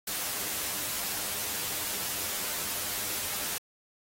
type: noise with comb filter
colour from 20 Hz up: white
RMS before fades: -33 dBFS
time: 0.07-3.58 s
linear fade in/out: 5 ms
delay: 9.9 ms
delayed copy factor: +0.55
effects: AAC 48 kbps